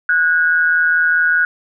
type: tone pair together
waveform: sine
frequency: 1464.2 / 1629 Hz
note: F#6 / G#6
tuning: -19 / -34 cents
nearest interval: major second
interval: 185 cents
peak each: -12 / -18 dBFS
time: 0.09-1.45 s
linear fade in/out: 2 ms
effects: none